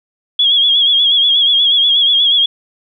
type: tone with vibrato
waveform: sine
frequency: 3322 Hz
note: G#7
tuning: in tune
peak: -8 dBFS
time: 0.39-2.46 s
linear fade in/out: 5 ms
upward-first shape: sine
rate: 8.3 Hz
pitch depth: 59 cents each way
effects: none